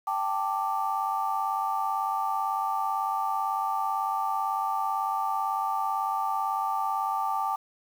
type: chord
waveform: sine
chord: G suspended second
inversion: none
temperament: just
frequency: 784 / 882 / 1176 Hz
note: G5 / A5 / D6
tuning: 0 / +4 / +2 cents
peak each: -30 dBFS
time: 0.07-7.56 s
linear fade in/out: 5 ms
effects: 8-bit